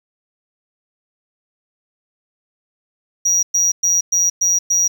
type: tone bursts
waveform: sine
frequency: 5760 Hz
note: F#8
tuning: 47 cents flat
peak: -10 dBFS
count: 6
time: 3.25-4.88 s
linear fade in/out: 10 ms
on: 180 ms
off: 110 ms
effects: tanh soft clip ceiling -11 dBFS + 7-bit